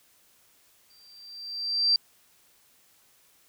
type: tone with exponential growth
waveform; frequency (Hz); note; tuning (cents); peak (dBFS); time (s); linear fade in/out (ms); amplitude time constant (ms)
sine; 4699; D8; 0; -17; 0.9-1.96; 2; 230
effects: white hiss -62 dBFS RMS until 3.48 s